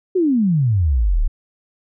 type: exponential sweep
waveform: sine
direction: down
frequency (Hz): 387.8 to 31.61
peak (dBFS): -13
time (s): 0.15-1.28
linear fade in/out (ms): 10
effects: none